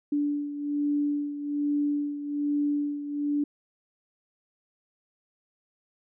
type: beating tone pair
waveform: sine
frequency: 290.6 / 291.8 Hz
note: D4 / D4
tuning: -18 / -11 cents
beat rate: 1.2 Hz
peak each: -26 / -32 dBFS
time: 0.12-3.44 s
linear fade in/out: 5 ms
effects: none